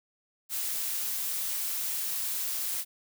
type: noise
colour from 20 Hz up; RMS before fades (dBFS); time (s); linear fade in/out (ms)
blue; -32; 0.49-2.85; 50
effects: none